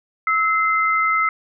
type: tone pair together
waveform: sine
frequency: 1302 / 2071 Hz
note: E6 / C7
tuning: -22 / -18 cents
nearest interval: minor sixth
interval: 804 cents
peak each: -17 / -20 dBFS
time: 0.27-1.29 s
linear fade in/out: 2 ms
effects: none